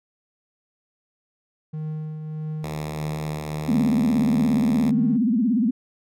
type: tone with tremolo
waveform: triangle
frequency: 155 Hz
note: D#3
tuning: 6 cents flat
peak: -24 dBFS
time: 1.73-5.17 s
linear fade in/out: 10 ms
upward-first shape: triangle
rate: 1.6 Hz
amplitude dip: 45%
type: tone with pitch glide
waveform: 5% pulse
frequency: 75.5 to 74.5 Hz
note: D2 to D2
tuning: +48 to +25 cents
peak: -20 dBFS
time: 2.63-4.91 s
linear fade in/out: 10 ms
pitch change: -23 cents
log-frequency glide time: 3.65-4.52 s
type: tone with vibrato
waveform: sine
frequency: 231.8 Hz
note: A#3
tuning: 10 cents flat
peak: -17 dBFS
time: 3.68-5.71 s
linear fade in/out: 10 ms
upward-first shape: sine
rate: 17 Hz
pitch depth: 210 cents each way
effects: none